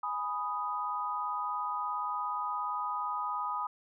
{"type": "chord", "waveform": "sine", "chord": "G# minor", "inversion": "none", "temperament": "equal", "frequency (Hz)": [830.6, 987.8, 1244.5], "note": ["G#5", "B5", "D#6"], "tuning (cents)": [0, 0, 0], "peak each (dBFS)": [-39, -36, -34], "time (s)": [0.03, 3.67], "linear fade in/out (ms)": 5, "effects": []}